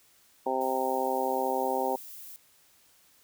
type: harmonic tone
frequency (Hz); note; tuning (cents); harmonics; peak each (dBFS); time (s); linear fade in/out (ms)
130.81; C3; 0; 2 / 3 / 4 / 5 / 6 / 7; -37 / -33 / -32 / -37 / -31 / -33; 0.46-1.96; 5
type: noise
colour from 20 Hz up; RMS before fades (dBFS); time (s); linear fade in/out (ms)
violet; -45; 0.61-2.36; 0
effects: white hiss -62 dBFS RMS until 3.23 s